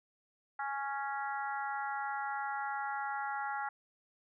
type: harmonic tone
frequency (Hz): 277.2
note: C#4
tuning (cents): 0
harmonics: 3 / 4 / 5 / 6 / 7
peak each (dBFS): -37 / -45 / -40 / -45 / -47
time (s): 0.59-3.69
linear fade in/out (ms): 5
effects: none